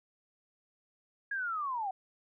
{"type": "linear sweep", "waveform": "sine", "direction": "down", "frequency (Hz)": [1661.2, 736], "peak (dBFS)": -32, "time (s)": [1.31, 1.91], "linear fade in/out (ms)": 5, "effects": []}